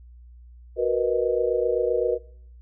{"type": "chord", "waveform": "sine", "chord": "B major seventh", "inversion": "second", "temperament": "equal", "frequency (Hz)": [370, 466.2, 493.9, 622.3], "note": ["F#4", "A#4", "B4", "D#5"], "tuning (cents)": [0, 0, 0, 0], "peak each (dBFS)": [-27, -24, -24, -29], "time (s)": [0.76, 2.19], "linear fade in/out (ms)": 50, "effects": ["noise-tail reverb RT60 0.7 s tail -25 dB re dry", "added 60 Hz sine -44 dBFS peak until 2.61 s"]}